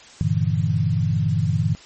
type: chord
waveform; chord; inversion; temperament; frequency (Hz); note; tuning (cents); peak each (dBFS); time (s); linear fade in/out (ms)
sine; E half-diminished seventh; first; equal; 98 / 116.54 / 146.83 / 164.81; G2 / Bb2 / D3 / E3; 0 / 0 / 0 / 0; -23; 0.21-1.75; 0
effects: white hiss -45 dBFS RMS until 1.85 s + MP3 32 kbps